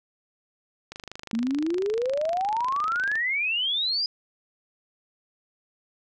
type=click train; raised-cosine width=0.2 ms; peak=-20 dBFS; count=58; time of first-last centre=0.92-3.155 s; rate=25.5 Hz
type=exponential sweep; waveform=sine; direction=up; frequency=219.3 to 5000 Hz; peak=-23 dBFS; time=1.33-4.06 s; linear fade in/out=2 ms
effects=none